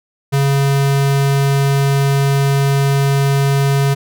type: tone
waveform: square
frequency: 138.8 Hz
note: C#3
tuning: 3 cents sharp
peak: -12 dBFS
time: 0.32-3.95 s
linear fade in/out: 20 ms
effects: none